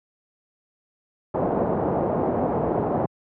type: low-pass noise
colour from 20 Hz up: white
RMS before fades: -23 dBFS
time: 1.34-3.06 s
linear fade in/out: 5 ms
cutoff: 760 Hz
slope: 24 dB/octave
effects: high-pass 100 Hz 12 dB/octave